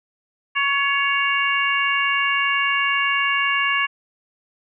harmonic tone with a mistuned harmonic, 557 Hz, C#5, 8 cents sharp, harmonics 2 / 3 / 4 / 5, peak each -23 / -23 / -23 / -23 dBFS, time 0.55-3.87 s, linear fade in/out 20 ms, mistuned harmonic 3, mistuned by +22 cents, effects none

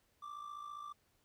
triangle tone with amplitude modulation, 1174.7 Hz, D6, in tune, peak -40 dBFS, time 0.22-0.93 s, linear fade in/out 10 ms, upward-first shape sine, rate 54.9 Hz, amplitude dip 65%, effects pink hiss -75 dBFS RMS until 1.24 s

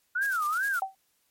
sine tone with vibrato, 1400 Hz, F6, 4 cents sharp, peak -25 dBFS, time 0.15-0.8 s, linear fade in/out 10 ms, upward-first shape sine, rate 2.4 Hz, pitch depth 280 cents each way
blue noise with tremolo, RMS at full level -40 dBFS, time 0.21-0.82 s, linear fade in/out 20 ms, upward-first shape square, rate 9.5 Hz, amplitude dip 55%
sine tone with exponential decay, 770 Hz, G5, 31 cents flat, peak -22 dBFS, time 0.82-0.95 s, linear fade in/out 2 ms, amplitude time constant 28 ms
effects white hiss -71 dBFS RMS until 1.3 s + MP3 64 kbps

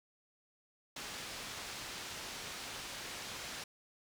white low-pass noise, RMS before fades -45 dBFS, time 0.96-3.64 s, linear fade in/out 5 ms, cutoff 5400 Hz, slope 12 dB/octave, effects none

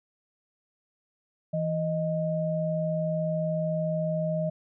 sine tone pair together, 164.07 / 622.3 Hz, E3 / D#5, -8 / 0 cents, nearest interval octave + major seventh, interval 2308 cents, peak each -28 / -28 dBFS, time 1.53-4.5 s, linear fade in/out 10 ms, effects none

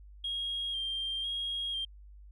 sine tone with vibrato, 3226 Hz, G7, 49 cents sharp, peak -31 dBFS, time 0.24-1.85 s, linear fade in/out 5 ms, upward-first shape square, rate 1 Hz, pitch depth 25 cents each way, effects tanh soft clip ceiling -28 dBFS + added 50 Hz sine -49 dBFS peak until 2.31 s

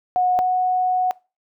sine tone pair in turn, 729 / 735.8 Hz, F#5 / F#5, -26 / -10 cents, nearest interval unison, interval 16 cents, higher second, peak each -15 / -16 dBFS, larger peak first, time 0.16-0.39 / 0.39-1.11 s, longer second, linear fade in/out 0 ms, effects noise-tail reverb RT60 0.3 s tail -23 dB re dry

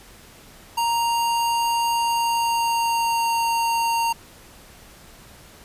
square tone with pitch glide, 932.3 to 924.3 Hz, A#5 to A#5, 0 to -15 cents, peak -20 dBFS, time 0.77-4.13 s, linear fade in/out 10 ms, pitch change -15 cents, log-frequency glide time 2.01-3.33 s, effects pink hiss -47 dBFS RMS until 5.64 s + resampled to 32000 Hz

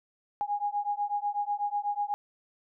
sine beating tone pair, 818 / 826.1 Hz, G#5 / G#5, -26 / -9 cents, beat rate 8.1 Hz, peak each -31 dBFS, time 0.41-2.14 s, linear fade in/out 0 ms, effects none

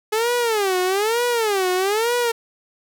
sawtooth tone with vibrato, 421 Hz, G#4, 24 cents sharp, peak -14 dBFS, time 0.12-2.32 s, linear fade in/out 10 ms, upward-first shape sine, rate 1.1 Hz, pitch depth 250 cents each way, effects none

